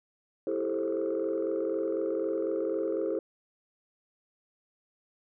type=chord; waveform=sine; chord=A minor seventh; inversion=second; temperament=just; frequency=330 / 396 / 440 / 528 Hz; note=E4 / G4 / A4 / C5; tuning=+2 / +18 / 0 / +16 cents; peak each=-32 dBFS; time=0.47-3.19 s; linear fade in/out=2 ms; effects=tanh soft clip ceiling -22 dBFS